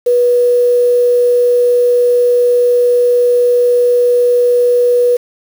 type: tone with quantisation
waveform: sine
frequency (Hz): 487.4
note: B4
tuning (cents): -23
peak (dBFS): -7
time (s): 0.06-5.17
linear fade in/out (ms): 10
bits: 5
effects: none